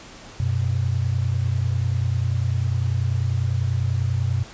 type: tone pair together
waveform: sine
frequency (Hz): 93 / 123.13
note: F#2 / B2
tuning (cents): +9 / -5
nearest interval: perfect fourth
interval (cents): 486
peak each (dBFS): -22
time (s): 0.4-4.43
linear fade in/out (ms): 0
effects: pink hiss -42 dBFS RMS until 4.53 s + resampled to 16000 Hz